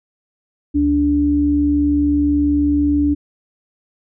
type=tone pair together; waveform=sine; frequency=72.6 / 291.1 Hz; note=D2 / D4; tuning=-19 / -15 cents; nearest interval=2 octaves; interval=2404 cents; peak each=-21 / -13 dBFS; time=0.74-3.15 s; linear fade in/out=20 ms; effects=none